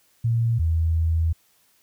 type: tone pair in turn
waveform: sine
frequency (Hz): 115.8 / 81.54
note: A#2 / E2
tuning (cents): -11 / -18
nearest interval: tritone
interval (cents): 607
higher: first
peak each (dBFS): -18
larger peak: neither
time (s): 0.24-0.59 / 0.59-1.33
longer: second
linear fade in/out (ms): 10
effects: white hiss -62 dBFS RMS until 1.82 s